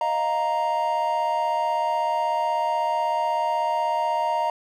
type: chord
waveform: triangle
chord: Eb suspended second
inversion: none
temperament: equal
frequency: 622.3 / 698.5 / 932.3 Hz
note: Eb5 / F5 / Bb5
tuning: 0 / 0 / 0 cents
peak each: -26 / -26 / -21 dBFS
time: 0.01-4.5 s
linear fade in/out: 2 ms
effects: none